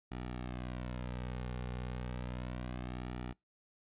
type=tone with flanger; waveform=sawtooth; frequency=61.74 Hz; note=B1; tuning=in tune; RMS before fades=-41 dBFS; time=0.11-3.33 s; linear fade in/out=10 ms; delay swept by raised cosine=1.9 to 3.1 ms; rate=0.32 Hz; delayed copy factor=-0.7; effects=noise-tail reverb RT60 0.2 s tail -26 dB re dry + resampled to 8000 Hz